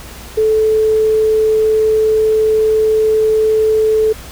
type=tone; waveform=sine; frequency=435.8 Hz; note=A4; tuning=17 cents flat; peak=-9 dBFS; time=0.37-4.13 s; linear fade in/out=10 ms; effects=added 60 Hz sine -35 dBFS peak until 4.31 s + pink hiss -34 dBFS RMS until 4.31 s